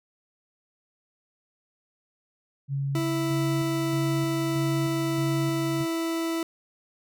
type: tone with tremolo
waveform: sine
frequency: 138.59 Hz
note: C#3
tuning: in tune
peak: -25 dBFS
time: 2.68-5.86 s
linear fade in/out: 50 ms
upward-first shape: square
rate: 1.6 Hz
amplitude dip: 35%
type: tone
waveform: 40% pulse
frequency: 329.6 Hz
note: E4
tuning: in tune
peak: -25 dBFS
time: 2.95-6.43 s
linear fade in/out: 2 ms
effects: none